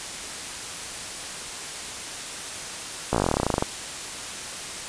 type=slowing click train; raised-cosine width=1 ms; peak=-7 dBFS; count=19; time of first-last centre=3.13-3.624 s; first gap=16 ms; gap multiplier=1.06; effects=white hiss -34 dBFS RMS until 4.88 s + resampled to 22050 Hz